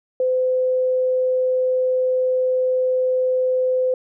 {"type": "tone", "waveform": "sine", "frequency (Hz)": 511, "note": "C5", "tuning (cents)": -41, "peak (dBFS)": -16, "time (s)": [0.2, 3.94], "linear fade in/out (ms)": 2, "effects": []}